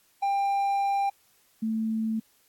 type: tone pair in turn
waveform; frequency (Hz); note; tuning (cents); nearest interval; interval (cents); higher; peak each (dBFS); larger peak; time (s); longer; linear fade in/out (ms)
triangle / sine; 795 / 221.5; G5 / A3; +24 / +12; octave + minor seventh; 2212; first; -21 / -25; first; 0.22-1.1 / 1.62-2.2; first; 10
effects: white hiss -64 dBFS RMS until 2.48 s + AAC 64 kbps